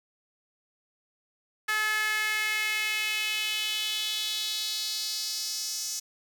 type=tone with high-pass filter sweep; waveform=sawtooth; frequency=429.1 Hz; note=A4; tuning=43 cents flat; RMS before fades=-30 dBFS; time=1.68-6 s; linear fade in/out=10 ms; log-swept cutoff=1600 to 6000 Hz; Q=3.3; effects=none

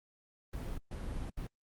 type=noise bursts at uneven times; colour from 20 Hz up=brown; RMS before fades=-39 dBFS; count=3; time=0.53-0.78 / 0.91-1.3 / 1.37-1.47 s; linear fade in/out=5 ms; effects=Opus 24 kbps

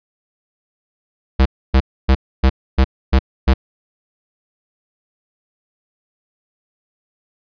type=tone bursts; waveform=square; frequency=65.9 Hz; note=C2; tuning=13 cents sharp; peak=-9 dBFS; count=7; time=1.39-3.539 s; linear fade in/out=10 ms; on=67 ms; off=280 ms; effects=resampled to 11025 Hz

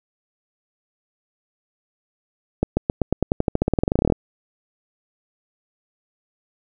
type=accelerating click train; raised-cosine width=2 ms; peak=-4 dBFS; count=24; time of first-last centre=2.63-4.123 s; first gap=140 ms; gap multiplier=0.92; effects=none

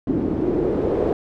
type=noise with low-pass filter sweep; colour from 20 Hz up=white; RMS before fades=-21 dBFS; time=0.07-1.13 s; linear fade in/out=2 ms; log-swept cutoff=290 to 470 Hz; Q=3.5; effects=none

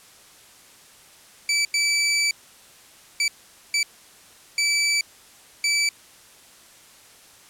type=tone bursts at uneven times; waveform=20% pulse; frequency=2312 Hz; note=D7; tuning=28 cents flat; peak=-14 dBFS; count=6; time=1.49-1.65 / 1.74-2.31 / 3.2-3.28 / 3.74-3.83 / 4.58-5.01 / 5.64-5.89 s; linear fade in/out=2 ms; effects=white hiss -50 dBFS RMS until 7.49 s + low-pass 11000 Hz 12 dB/octave

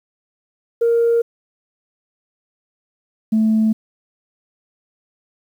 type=tone pair in turn; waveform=sine; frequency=466.2 / 219.3 Hz; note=A#4 / A3; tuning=0 / -6 cents; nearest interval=octave + minor second; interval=1306 cents; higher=first; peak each=-11 dBFS; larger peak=neither; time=0.81-1.22 / 3.32-3.73 s; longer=neither; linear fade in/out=10 ms; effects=tanh soft clip ceiling -9 dBFS + 8-bit

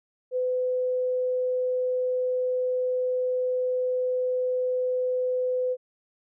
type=tone; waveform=sine; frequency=505 Hz; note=B4; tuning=39 cents sharp; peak=-23 dBFS; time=0.31-5.77 s; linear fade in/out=50 ms; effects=none

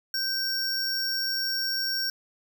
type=tone pair together; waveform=square; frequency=1548 / 5522 Hz; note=G6 / F8; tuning=-22 / -20 cents; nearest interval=octave + minor seventh; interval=2202 cents; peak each=-35 / -27 dBFS; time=0.14-2.1 s; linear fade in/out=2 ms; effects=none

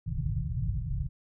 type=low-pass noise; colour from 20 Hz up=white; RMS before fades=-31 dBFS; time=0.06-1.09 s; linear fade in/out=20 ms; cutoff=160 Hz; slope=96 dB/octave; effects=none

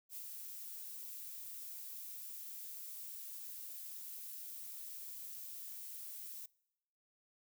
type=noise with ADSR envelope; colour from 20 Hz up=violet; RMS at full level=-45 dBFS; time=0.09-6.46 s; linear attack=75 ms; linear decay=46 ms; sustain=-3 dB; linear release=4 ms; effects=noise-tail reverb RT60 0.9 s tail -25 dB re dry

